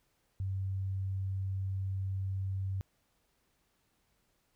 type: tone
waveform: sine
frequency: 96 Hz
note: G2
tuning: 36 cents flat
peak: -32 dBFS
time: 0.4-2.81 s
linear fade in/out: 0 ms
effects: pink hiss -75 dBFS RMS until 4.55 s